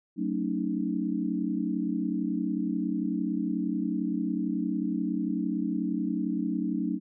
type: chord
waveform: sine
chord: D# half-diminished seventh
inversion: first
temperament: just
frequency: 186.68 / 224 / 280 / 311.1 Hz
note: F#3 / A3 / C#4 / D#4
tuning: +16 / +31 / +18 / 0 cents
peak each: -32 dBFS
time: 0.16-7 s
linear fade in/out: 50 ms
effects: none

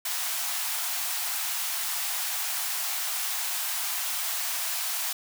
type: high-pass noise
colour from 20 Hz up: white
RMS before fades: -30 dBFS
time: 0.05-5.13 s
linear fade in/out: 5 ms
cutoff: 650 Hz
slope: 96 dB/octave
effects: none

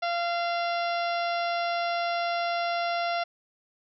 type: harmonic tone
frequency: 689 Hz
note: F5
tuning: 24 cents flat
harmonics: 1 / 2 / 3 / 4 / 5 / 6 / 7 / 8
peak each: -27 / -33 / -37 / -39 / -41 / -43 / -44 / -45 dBFS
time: 0.02-3.24 s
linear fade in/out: 10 ms
effects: none

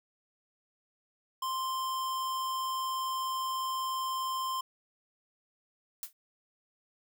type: tone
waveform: square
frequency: 1046.5 Hz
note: C6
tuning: in tune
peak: -32 dBFS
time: 1.42-4.61 s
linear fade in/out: 5 ms
type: noise with exponential decay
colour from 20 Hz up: blue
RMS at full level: -34 dBFS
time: 6.03-6.13 s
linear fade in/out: 1 ms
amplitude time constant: 21 ms
effects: none

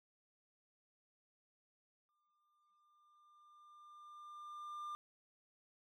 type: tone with exponential growth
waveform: triangle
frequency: 1197 Hz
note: D6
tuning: 33 cents sharp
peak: -40 dBFS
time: 2.09-4.95 s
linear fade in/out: 0 ms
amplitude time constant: 620 ms
effects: none

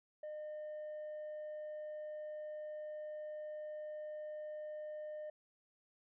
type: tone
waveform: sine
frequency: 608 Hz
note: D#5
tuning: 40 cents flat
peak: -40 dBFS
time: 0.23-5.3 s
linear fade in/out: 5 ms
effects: tanh soft clip ceiling -42 dBFS

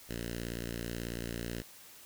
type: tone with notch filter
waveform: 5% pulse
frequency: 58.27 Hz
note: A#1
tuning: in tune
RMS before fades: -39 dBFS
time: 0.09-1.62 s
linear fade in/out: 5 ms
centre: 800 Hz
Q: 0.71
effects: white hiss -54 dBFS RMS until 2.05 s

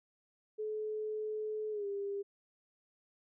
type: tone with pitch glide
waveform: sine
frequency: 429.5 to 400.7 Hz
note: A4 to G4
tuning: -42 to +38 cents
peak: -35 dBFS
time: 0.58-2.23 s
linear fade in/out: 20 ms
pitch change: -120 cents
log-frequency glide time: 1.71-1.86 s
effects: none

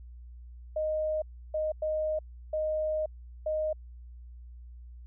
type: tone bursts at uneven times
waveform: sine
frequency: 620 Hz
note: D#5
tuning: 6 cents flat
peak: -27 dBFS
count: 5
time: 0.76-1.22 / 1.54-1.72 / 1.82-2.19 / 2.53-3.06 / 3.46-3.73 s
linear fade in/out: 5 ms
effects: added 60 Hz sine -44 dBFS peak until 5.06 s

